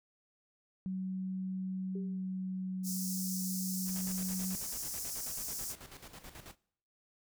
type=tone with pitch glide; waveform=sine; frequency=187.7 to 186.4 Hz; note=F#3 to F#3; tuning=+25 to +13 cents; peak=-34 dBFS; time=0.86-4.55 s; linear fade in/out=0 ms; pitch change=-12 cents; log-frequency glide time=2.02-2.87 s
type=tone with exponential decay; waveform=sine; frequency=395.5 Hz; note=G4; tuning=15 cents sharp; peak=-40 dBFS; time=1.95-2.26 s; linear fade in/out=5 ms; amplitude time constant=67 ms
type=high-pass noise; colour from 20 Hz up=pink; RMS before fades=-40 dBFS; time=2.83-5.76 s; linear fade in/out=50 ms; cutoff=5200 Hz; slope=48 dB/octave
type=noise with tremolo; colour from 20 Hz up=pink; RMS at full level=-49 dBFS; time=3.85-6.56 s; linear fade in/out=50 ms; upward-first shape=square; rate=9.2 Hz; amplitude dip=65%
effects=noise-tail reverb RT60 0.7 s tail -24 dB re dry